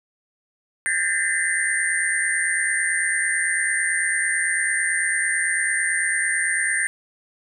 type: tone cluster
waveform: sine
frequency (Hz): 1596 / 1768 / 1837 / 2042 / 8830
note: G6 / A6 / A#6 / C7 / C#9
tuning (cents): +31 / +8 / -26 / -43 / -8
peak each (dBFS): -26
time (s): 0.86-6.87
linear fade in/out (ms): 0
effects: none